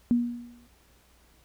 sine tone with exponential decay, 239.5 Hz, A#3, 47 cents sharp, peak -17 dBFS, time 0.11-0.67 s, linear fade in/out 0 ms, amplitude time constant 120 ms, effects added 60 Hz sine -62 dBFS peak until 1.44 s + pink hiss -62 dBFS RMS until 1.44 s

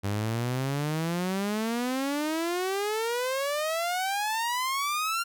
sawtooth exponential sweep, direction up, 98 to 1400 Hz, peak -23 dBFS, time 0.03-5.24 s, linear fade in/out 20 ms, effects none

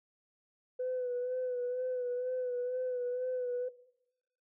sine tone with vibrato, 499.7 Hz, B4, 20 cents sharp, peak -31 dBFS, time 0.79-3.69 s, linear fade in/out 10 ms, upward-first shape sine, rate 2.1 Hz, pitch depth 35 cents each way, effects noise-tail reverb RT60 0.9 s tail -19 dB re dry + tanh soft clip ceiling -28 dBFS

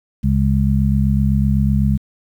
harmonic tone, 67.9 Hz, C#2, 35 cents flat, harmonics 1 / 2 / 3, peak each -17 / -17 / -17 dBFS, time 0.23-1.98 s, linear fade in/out 20 ms, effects 8-bit

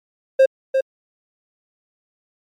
triangle tone with echo, 532 Hz, C5, 29 cents sharp, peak -6 dBFS, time 0.39-0.46 s, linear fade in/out 10 ms, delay 350 ms, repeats 1, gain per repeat -6 dB, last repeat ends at 0.81 s, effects MP3 64 kbps

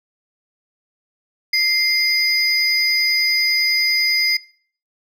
triangle tone pair together, 2093 / 4945 Hz, C7 / D#8, 0 / -12 cents, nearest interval octave + minor third, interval 1488 cents, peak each -16 dBFS, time 1.53-4.37 s, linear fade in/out 5 ms, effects noise-tail reverb RT60 0.5 s tail -22 dB re dry

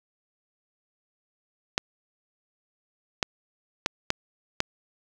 clicks, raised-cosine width 0.2 ms, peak -5 dBFS, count 5, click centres 1.779 / 3.228 / 3.861 / 4.104 / 4.604 s, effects none

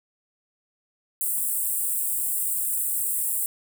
pink high-pass noise, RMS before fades -26 dBFS, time 1.21-3.46 s, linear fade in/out 0 ms, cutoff 7900 Hz, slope 96 dB/octave, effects none

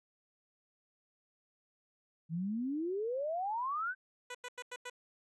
sine exponential sweep, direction up, 155.56 to 1568 Hz, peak -33 dBFS, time 2.29-3.95 s, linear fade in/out 50 ms
10% pulse tone bursts, 493.9 Hz, B4, in tune, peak -33 dBFS, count 5, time 4.3-4.899 s, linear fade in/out 5 ms, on 47 ms, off 91 ms
effects resampled to 24000 Hz

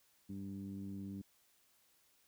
15% pulse tone with low-pass filter, 98 Hz, G2, in tune, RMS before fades -45 dBFS, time 0.29-1.22 s, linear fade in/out 10 ms, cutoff 240 Hz, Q 4.4, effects white hiss -72 dBFS RMS until 2.27 s

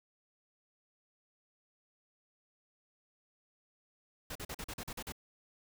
pink noise bursts, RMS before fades -42 dBFS, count 9, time 4.3-5.122 s, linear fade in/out 5 ms, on 54 ms, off 42 ms, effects none

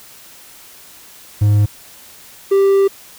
triangle tone pair in turn, 103.83 / 392.7 Hz, G#2 / G4, 0 / +3 cents, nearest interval octave + major seventh, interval 2303 cents, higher second, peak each -7 dBFS, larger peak neither, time 1.41-1.66 / 2.51-2.88 s, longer second, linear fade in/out 10 ms, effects white hiss -41 dBFS RMS until 3.18 s

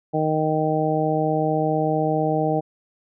harmonic tone, 155.56 Hz, D#3, in tune, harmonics 1 / 2 / 3 / 4 / 5, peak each -25 / -25 / -25 / -25 / -25 dBFS, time 0.13-2.61 s, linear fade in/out 20 ms, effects none

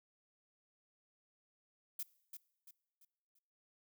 violet noise with echo, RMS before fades -41 dBFS, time 1.99-2.03 s, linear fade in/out 5 ms, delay 340 ms, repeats 4, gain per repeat -8 dB, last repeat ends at 3.39 s, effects noise-tail reverb RT60 0.9 s tail -22 dB re dry

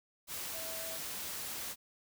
sine tone in noise, 651 Hz, E5, 22 cents flat, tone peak -46 dBFS, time 0.51-0.99 s, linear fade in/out 50 ms, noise white, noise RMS -41 dBFS, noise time 0.27-1.76 s, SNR -8 dB, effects none

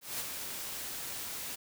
white noise with ADSR envelope, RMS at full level -35 dBFS, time 0.01-1.56 s, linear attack 190 ms, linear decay 21 ms, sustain -5 dB, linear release 16 ms, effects none

